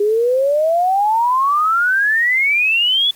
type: exponential sweep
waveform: sine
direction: up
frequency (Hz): 404 to 3473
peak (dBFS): -12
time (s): 0-3.11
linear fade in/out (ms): 5
effects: white hiss -46 dBFS RMS until 3.15 s + AAC 64 kbps

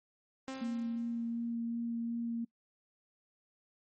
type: tone with exponential decay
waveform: sawtooth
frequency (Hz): 264.8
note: C4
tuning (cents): +21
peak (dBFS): -34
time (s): 0.48-1.54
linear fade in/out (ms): 0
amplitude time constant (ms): 230
type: tone with vibrato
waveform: sine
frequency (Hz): 233.1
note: A#3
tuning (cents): 0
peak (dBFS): -33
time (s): 0.61-2.45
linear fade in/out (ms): 10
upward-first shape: sine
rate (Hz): 2.7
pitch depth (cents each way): 9
effects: noise-tail reverb RT60 0.1 s tail -24 dB re dry + MP3 32 kbps

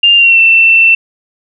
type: tone with pitch glide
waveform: sine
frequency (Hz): 2800 to 2683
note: F7 to E7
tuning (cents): +4 to +30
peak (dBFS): -3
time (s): 0.03-0.95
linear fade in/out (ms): 5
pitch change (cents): -74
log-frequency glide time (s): 0.16-0.39
effects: none

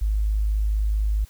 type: tone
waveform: sine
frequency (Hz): 52.3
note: G#1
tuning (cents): +13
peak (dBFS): -19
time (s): 0.01-1.25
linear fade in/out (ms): 10
effects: white hiss -54 dBFS RMS until 1.29 s

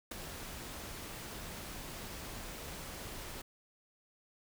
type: noise with ADSR envelope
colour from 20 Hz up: pink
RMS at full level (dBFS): -38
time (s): 0.11-3.42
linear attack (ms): 7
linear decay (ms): 8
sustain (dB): -7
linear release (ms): 8
effects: none

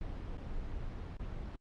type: noise with dropouts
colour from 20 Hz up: brown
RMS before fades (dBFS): -40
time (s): 0.01-1.56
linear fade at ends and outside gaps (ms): 2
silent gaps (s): 0.373-0.379 / 1.17-1.194
effects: low-pass 4000 Hz 12 dB/octave + Opus 24 kbps

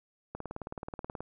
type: click train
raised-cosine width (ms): 1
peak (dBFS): -24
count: 17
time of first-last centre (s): 0.35-1.206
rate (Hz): 18.7
effects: none

